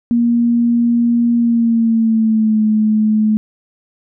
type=tone with pitch glide; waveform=sine; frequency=236.2 to 215.3 Hz; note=A#3 to A3; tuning=+23 to -37 cents; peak=-10 dBFS; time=0.11-3.37 s; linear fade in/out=0 ms; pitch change=-160 cents; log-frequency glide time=1.36-2.62 s; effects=none